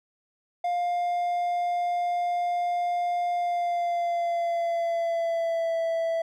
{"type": "tone with pitch glide", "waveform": "triangle", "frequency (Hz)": [704, 660.7], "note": ["F5", "E5"], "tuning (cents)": [14, 4], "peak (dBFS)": -22, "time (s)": [0.64, 6.22], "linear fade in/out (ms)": 5, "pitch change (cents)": -110, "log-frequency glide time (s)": [3.34, 5.78], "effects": []}